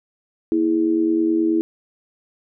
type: tone with amplitude modulation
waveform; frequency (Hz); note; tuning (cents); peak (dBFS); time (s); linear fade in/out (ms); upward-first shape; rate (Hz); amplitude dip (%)
sine; 326.9; E4; -14; -12; 0.52-1.61; 0; sine; 89.4; 75
effects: none